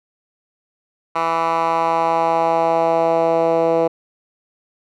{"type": "tone with band-pass filter sweep", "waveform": "10% pulse", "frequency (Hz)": 165.2, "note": "E3", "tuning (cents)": 4, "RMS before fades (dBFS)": -17, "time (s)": [1.15, 3.88], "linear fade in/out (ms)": 10, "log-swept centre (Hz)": [1200, 520], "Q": 2.2, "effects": []}